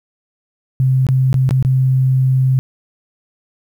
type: tone with dropouts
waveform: sine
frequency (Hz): 130.81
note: C3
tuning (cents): 0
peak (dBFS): -10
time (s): 0.8-2.59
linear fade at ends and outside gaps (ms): 0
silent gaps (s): 1.067-1.088 / 1.329-1.342 / 1.491-1.509 / 1.626-1.649
effects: 8-bit